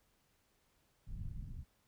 pink low-pass noise, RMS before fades -44 dBFS, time 1.06-1.65 s, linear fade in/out 50 ms, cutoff 160 Hz, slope 24 dB/octave, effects pink hiss -75 dBFS RMS until 1.87 s

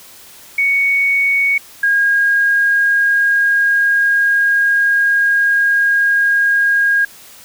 sine tone pair in turn, 2228 / 1628.4 Hz, C#7 / G#6, +8 / -35 cents, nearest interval perfect fourth, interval 543 cents, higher first, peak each -11 / -10 dBFS, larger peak second, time 0.58-1.58 / 1.83-7.05 s, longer second, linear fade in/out 5 ms, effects white hiss -40 dBFS RMS until 7.44 s

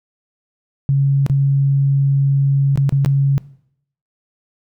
sine tone with dropouts, 138.4 Hz, C#3, 2 cents flat, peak -11 dBFS, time 0.89-3.38 s, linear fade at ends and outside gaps 0 ms, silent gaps 1.264-1.298 / 2.758-2.775 / 2.893-2.924 / 3.048-3.06 s, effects noise-tail reverb RT60 0.7 s tail -20 dB re dry

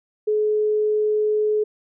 sine tone, 425.5 Hz, G#4, 42 cents sharp, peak -17 dBFS, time 0.27-1.64 s, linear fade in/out 10 ms, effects none

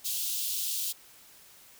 white high-pass noise, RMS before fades -32 dBFS, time 0.04-0.93 s, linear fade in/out 20 ms, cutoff 2900 Hz, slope 48 dB/octave, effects white hiss -55 dBFS RMS until 1.79 s

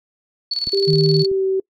sine tone with tremolo, 4435 Hz, C#8, in tune, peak -17 dBFS, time 0.51-1.26 s, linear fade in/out 5 ms, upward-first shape square, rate 19 Hz, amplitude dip 70%
clicks, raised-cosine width 3 ms, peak -19 / -21 / -23 dBFS, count 3, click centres 0.673 / 0.939 / 1.315 s
sine tone with pitch glide, 393.7 to 382.5 Hz, G4 to G4, +8 to -42 cents, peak -15 dBFS, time 0.73-1.6 s, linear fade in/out 5 ms, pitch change -50 cents, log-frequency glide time 1.09-1.45 s
sine tone, 155.56 Hz, D#3, in tune, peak -14 dBFS, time 0.87-1.24 s, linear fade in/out 20 ms
effects noise-tail reverb RT60 0.1 s tail -25 dB re dry + MP3 96 kbps

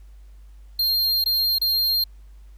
square tone with dropouts, 4202 Hz, C8, 7 cents sharp, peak -19 dBFS, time 0.79-2.04 s, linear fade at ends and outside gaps 5 ms, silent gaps 1.241-1.259 / 1.585-1.614 s, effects added 50 Hz sine -42 dBFS peak until 2.57 s + pink hiss -64 dBFS RMS until 2.57 s

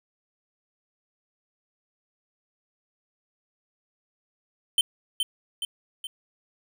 square tone with echo, 3093 Hz, G7, 24 cents flat, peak -18 dBFS, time 4.78-4.81 s, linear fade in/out 2 ms, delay 420 ms, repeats 3, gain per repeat -5 dB, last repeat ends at 6.07 s, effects none

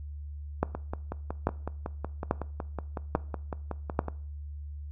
two click trains, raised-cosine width 1 ms, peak -10 / -19 dBFS, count 5 / 19, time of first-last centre 0.63-3.991 / 0.75-4.083 s, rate 1.19 / 5.4 Hz, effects noise-tail reverb RT60 0.5 s tail -20 dB re dry + added 73 Hz sine -37 dBFS peak until 4.91 s

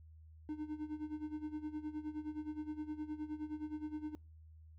triangle tone with tremolo, 304.2 Hz, D#4, 39 cents flat, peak -35 dBFS, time 0.49-4.15 s, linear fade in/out 0 ms, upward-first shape sine, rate 9.6 Hz, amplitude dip 80%, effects noise-tail reverb RT60 0.3 s tail -26 dB re dry + added 79 Hz sine -55 dBFS peak until 4.78 s

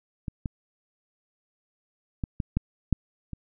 clicks, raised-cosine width 5 ms, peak -19 / -17 / -16 / -15 / -11 / -8 / -23 dBFS, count 7, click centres 0.282 / 0.458 / 2.238 / 2.402 / 2.57 / 2.927 / 3.333 s, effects none

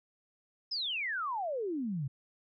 sine exponential sweep, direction down, 5274 to 126.3 Hz, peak -32 dBFS, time 0.71-2.08 s, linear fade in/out 10 ms, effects none

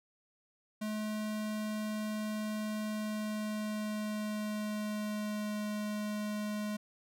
square tone with pitch glide, 213.9 to 210.2 Hz, A3 to G#3, -49 to +21 cents, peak -35 dBFS, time 0.81-6.77 s, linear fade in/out 10 ms, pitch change -30 cents, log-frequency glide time 2.89-5.62 s, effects none

